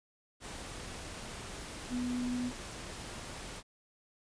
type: tone in noise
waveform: sine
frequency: 246.9 Hz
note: B3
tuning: in tune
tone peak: -32 dBFS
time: 1.89-2.52 s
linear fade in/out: 50 ms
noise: pink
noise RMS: -44 dBFS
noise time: 0.4-3.63 s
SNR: +9 dB
effects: resampled to 22050 Hz